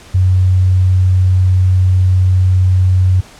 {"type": "tone", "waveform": "sine", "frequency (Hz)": 92.5, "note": "F#2", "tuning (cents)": 0, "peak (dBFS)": -7, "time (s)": [0.14, 3.21], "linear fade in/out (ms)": 10, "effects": ["pink hiss -39 dBFS RMS until 3.39 s", "low-pass 9000 Hz 12 dB/octave"]}